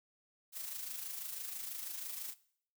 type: noise with amplitude modulation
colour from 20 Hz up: blue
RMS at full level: -41 dBFS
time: 0.52-2.35 s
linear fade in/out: 50 ms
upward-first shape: sine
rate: 26.1 Hz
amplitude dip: 50%
effects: noise-tail reverb RT60 0.6 s tail -19 dB re dry